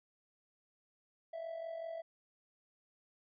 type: tone with amplitude modulation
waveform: triangle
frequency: 659.3 Hz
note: E5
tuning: in tune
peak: -35 dBFS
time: 1.33-2.02 s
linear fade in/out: 10 ms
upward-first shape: sine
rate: 45.2 Hz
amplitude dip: 65%
effects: tanh soft clip ceiling -32 dBFS + resampled to 11025 Hz